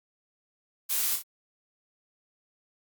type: noise with echo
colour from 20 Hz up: blue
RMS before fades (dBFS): -28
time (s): 0.89-1.17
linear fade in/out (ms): 20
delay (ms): 30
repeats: 2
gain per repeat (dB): -6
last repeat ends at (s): 1.23
effects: Opus 48 kbps